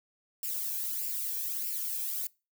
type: noise with flanger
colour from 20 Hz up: violet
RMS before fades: -34 dBFS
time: 0.43-2.27 s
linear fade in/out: 2 ms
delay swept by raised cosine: 0.39 to 1.23 ms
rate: 1.6 Hz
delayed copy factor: +0.6
effects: noise-tail reverb RT60 0.3 s tail -24 dB re dry